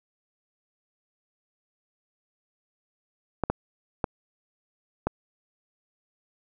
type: clicks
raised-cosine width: 1 ms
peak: -10 dBFS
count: 4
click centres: 3.437 / 3.5 / 4.042 / 5.07 s
effects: none